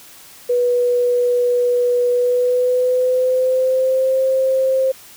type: tone with pitch glide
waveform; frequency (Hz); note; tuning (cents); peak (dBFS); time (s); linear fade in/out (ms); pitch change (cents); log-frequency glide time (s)
sine; 489 to 527.1; B4 to C5; -17 to +13; -13; 0.49-4.92; 10; +130; 2.1-4.19
effects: white hiss -42 dBFS RMS until 5.16 s